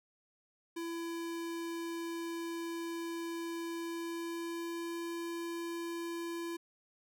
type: tone with pitch glide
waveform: square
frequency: 335.4 to 338.3 Hz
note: E4 to E4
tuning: +30 to +45 cents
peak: -38 dBFS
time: 0.76-6.57 s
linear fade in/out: 10 ms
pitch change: +15 cents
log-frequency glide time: 3.75-5.02 s
effects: none